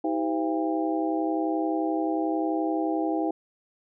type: tone cluster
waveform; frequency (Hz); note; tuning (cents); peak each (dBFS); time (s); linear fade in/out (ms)
sine; 318.6 / 390 / 511 / 680 / 801; D#4 / G4 / C5 / F5 / G5; +41 / -9 / -41 / -46 / +37; -26 / -33 / -34 / -32 / -32; 0.04-3.31; 5
effects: none